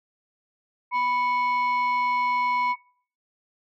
sine tone pair together, 987.8 / 2218 Hz, B5 / C#7, 0 / 0 cents, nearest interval octave + major second, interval 1400 cents, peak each -20 / -27 dBFS, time 0.91-2.76 s, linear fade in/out 50 ms, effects noise-tail reverb RT60 0.5 s tail -23 dB re dry + tanh soft clip ceiling -18 dBFS

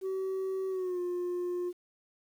sine tone with pitch glide, 380.8 to 355.3 Hz, F#4 to F4, +50 to +30 cents, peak -28 dBFS, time 0.01-1.73 s, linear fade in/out 50 ms, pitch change -120 cents, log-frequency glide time 0.69-1 s, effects tanh soft clip ceiling -30 dBFS + 10-bit

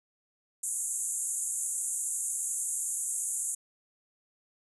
pink band-pass noise, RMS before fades -33 dBFS, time 0.63-3.55 s, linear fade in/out 5 ms, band 6800 to 11000 Hz, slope 96 dB/octave, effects none

